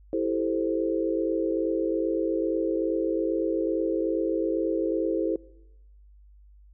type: chord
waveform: sine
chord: A minor seventh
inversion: second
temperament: equal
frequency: 329.6 / 392 / 440 / 523.3 Hz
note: E4 / G4 / A4 / C5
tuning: 0 / 0 / 0 / 0 cents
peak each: -27 / -31 / -30 / -30 dBFS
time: 0.13-5.36 s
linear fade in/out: 2 ms
effects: noise-tail reverb RT60 0.9 s tail -22 dB re dry + added 50 Hz sine -50 dBFS peak until 6.73 s